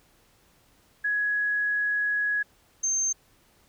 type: tone pair in turn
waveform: sine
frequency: 1674 / 6320 Hz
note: G#6 / G8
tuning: +13 / +13 cents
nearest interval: octave + major seventh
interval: 2300 cents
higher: second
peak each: -23 dBFS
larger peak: neither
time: 1.04-2.43 / 2.83-3.13 s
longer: first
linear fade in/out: 10 ms
effects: pink hiss -62 dBFS RMS until 3.68 s